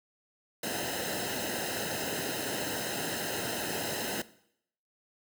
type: noise with comb filter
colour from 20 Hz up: pink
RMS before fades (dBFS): -34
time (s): 0.63-4.22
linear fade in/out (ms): 5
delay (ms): 0.87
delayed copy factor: -0.8
effects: noise-tail reverb RT60 0.7 s tail -18 dB re dry + high-pass 100 Hz 12 dB/octave